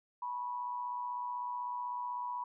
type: tone with amplitude modulation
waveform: sine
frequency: 980 Hz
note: B5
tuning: 14 cents flat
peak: -33 dBFS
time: 0.22-2.44 s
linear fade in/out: 5 ms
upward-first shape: sine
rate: 116 Hz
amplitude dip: 55%
effects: none